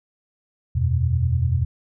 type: chord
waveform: sine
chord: E suspended second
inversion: none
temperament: equal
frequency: 82.41 / 92.5 / 123.47 Hz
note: E2 / F#2 / B2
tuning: 0 / 0 / 0 cents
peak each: -21 / -24 / -21 dBFS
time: 0.75-1.65 s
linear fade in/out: 10 ms
effects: none